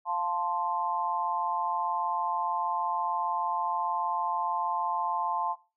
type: chord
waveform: sine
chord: F major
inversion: none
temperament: equal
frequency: 698.5 / 880 / 1046.5 Hz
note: F5 / A5 / C6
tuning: 0 / 0 / 0 cents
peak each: -35 / -30 / -31 dBFS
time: 0.05-5.56 s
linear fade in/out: 50 ms
effects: noise-tail reverb RT60 0.3 s tail -18 dB re dry